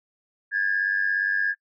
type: tone pair together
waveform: sine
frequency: 1633.8 / 1731 Hz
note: G#6 / A6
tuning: -29 / -29 cents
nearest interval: minor second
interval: 100 cents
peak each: -22 / -25 dBFS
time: 0.51-1.55 s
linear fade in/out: 50 ms
effects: noise-tail reverb RT60 0.1 s tail -24 dB re dry + tanh soft clip ceiling -14 dBFS